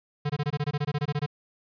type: tone bursts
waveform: square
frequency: 146.5 Hz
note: D3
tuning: 4 cents flat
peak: -25 dBFS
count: 15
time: 0.25-1.263 s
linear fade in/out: 10 ms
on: 47 ms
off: 22 ms
effects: resampled to 11025 Hz + 9-bit